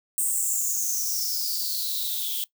violet noise with high-pass filter sweep, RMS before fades -27 dBFS, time 0.18-2.44 s, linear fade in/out 0 ms, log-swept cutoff 8500 to 3200 Hz, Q 9.9, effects noise-tail reverb RT60 0.1 s tail -19 dB re dry

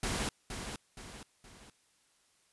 pink noise with echo, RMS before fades -34 dBFS, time 0.03-0.29 s, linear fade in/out 2 ms, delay 470 ms, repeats 3, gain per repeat -7 dB, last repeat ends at 1.7 s, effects white hiss -70 dBFS RMS until 2.52 s + resampled to 24000 Hz

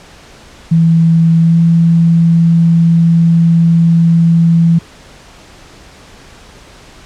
sine tone with pitch glide, 164.81 to 166.92 Hz, E3 to E3, 0 to +22 cents, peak -5 dBFS, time 0.71-4.79 s, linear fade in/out 10 ms, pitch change +22 cents, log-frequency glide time 1.41-1.57 s, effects pink hiss -38 dBFS RMS until 7.05 s + low-pass 7000 Hz 12 dB/octave

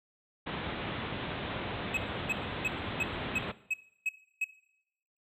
pink low-pass noise, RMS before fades -36 dBFS, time 0.46-3.52 s, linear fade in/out 10 ms, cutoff 3800 Hz, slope 96 dB/octave
triangle tone bursts, 2560 Hz, D#7, 49 cents sharp, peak -26 dBFS, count 8, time 1.94-4.444 s, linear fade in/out 5 ms, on 33 ms, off 320 ms
effects noise-tail reverb RT60 0.8 s tail -18 dB re dry + high-pass 80 Hz 12 dB/octave

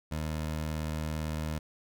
20% pulse tone, 77.78 Hz, D#2, in tune, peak -27 dBFS, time 0.11-1.59 s, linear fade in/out 10 ms, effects none

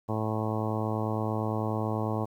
harmonic tone, 109 Hz, A2, 16 cents flat, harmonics 1 / 2 / 3 / 4 / 5 / 6 / 7 / 8 / 9 / 10, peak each -31 / -34 / -36 / -37 / -38 / -39 / -39 / -40 / -41 / -41 dBFS, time 0.08-2.26 s, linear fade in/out 20 ms, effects 10-bit

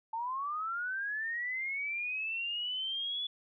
sine linear sweep, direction up, 880 to 3446 Hz, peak -33 dBFS, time 0.13-3.27 s, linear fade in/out 5 ms, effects none

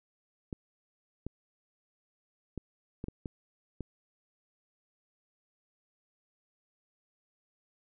clicks, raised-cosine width 3 ms, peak -24 dBFS, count 7, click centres 0.528 / 1.266 / 2.577 / 3.041 / 3.084 / 3.258 / 3.807 s, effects none

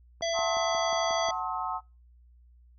click train, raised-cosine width 1 ms, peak -29 dBFS, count 7, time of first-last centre 0.21-1.287 s, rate 5.57 Hz
harmonic tone, 668 Hz, E5, 23 cents sharp, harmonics 1 / 3 / 5 / 7 / 9, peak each -28 / -37 / -36 / -39 / -38 dBFS, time 0.22-1.31 s, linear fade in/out 5 ms
sine chord, F# diminished seventh, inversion none, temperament just, 740 / 888 / 1065.6 / 1278.7 Hz, F#5 / A5 / C6 / Eb6, 0 / +16 / +31 / +47 cents, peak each -35 dBFS, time 0.33-1.81 s, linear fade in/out 50 ms
effects noise-tail reverb RT60 0.3 s tail -26 dB re dry + added 60 Hz sine -54 dBFS peak until 2.78 s

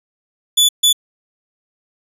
sawtooth tone bursts at uneven times, 3463 Hz, A7, 28 cents flat, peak -6 dBFS, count 2, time 0.57-0.69 / 0.83-0.93 s, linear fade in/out 10 ms, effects resampled to 32000 Hz

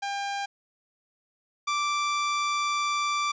sawtooth tone pair in turn, 800 / 1171.9 Hz, G5 / D6, +35 / -4 cents, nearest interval perfect fifth, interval 661 cents, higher second, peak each -25 / -21 dBFS, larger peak second, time 0.02-0.46 / 1.67-3.32 s, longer second, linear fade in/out 10 ms, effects resampled to 16000 Hz + 10-bit

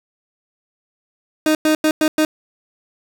30% pulse tone bursts at uneven times, 310 Hz, D#4, 6 cents flat, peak -10 dBFS, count 5, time 1.46-1.55 / 1.65-1.75 / 1.84-1.91 / 2.01-2.08 / 2.18-2.25 s, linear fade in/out 2 ms, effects none

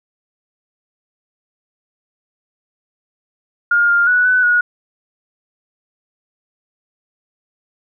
sine tone with pitch steps, 1416 / 1403 / 1474 / 1499 / 1452 Hz, F6 / F6 / F#6 / F#6 / F#6, +23 / +8 / -7 / +22 / -33 cents, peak -10 dBFS, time 3.71-4.61 s, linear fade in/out 5 ms, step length 180 ms, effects none

